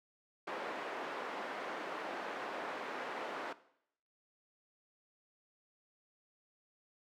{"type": "band-pass noise", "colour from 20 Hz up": "pink", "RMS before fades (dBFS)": -42, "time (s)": [0.47, 3.53], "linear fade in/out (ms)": 5, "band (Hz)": [410, 1800], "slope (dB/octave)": 12, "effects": ["noise-tail reverb RT60 0.7 s tail -17 dB re dry", "high-pass 200 Hz 12 dB/octave"]}